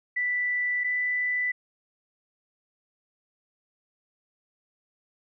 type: tone pair in turn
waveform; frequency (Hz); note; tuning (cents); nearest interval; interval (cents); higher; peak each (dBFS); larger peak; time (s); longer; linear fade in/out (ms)
sine; 1975.5 / 1986.8; B6 / B6; 0 / +10; unison; 10; second; -24; neither; 0.16-0.84 / 0.84-1.52; neither; 10
effects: none